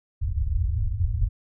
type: low-pass noise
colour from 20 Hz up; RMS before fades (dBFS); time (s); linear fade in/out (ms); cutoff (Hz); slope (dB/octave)
white; -24; 0.21-1.29; 20; 110; 96
effects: none